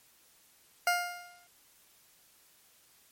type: tone with exponential decay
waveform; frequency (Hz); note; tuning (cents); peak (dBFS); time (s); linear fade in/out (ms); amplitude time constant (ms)
20% pulse; 706; F5; +19; -18; 0.87-1.47; 2; 130
effects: white hiss -63 dBFS RMS until 3.11 s + MP3 64 kbps